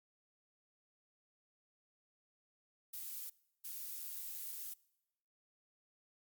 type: noise bursts at uneven times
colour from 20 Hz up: violet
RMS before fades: -45 dBFS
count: 2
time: 2.93-3.3 / 3.64-4.74 s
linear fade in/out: 10 ms
effects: noise-tail reverb RT60 0.9 s tail -23 dB re dry + Opus 48 kbps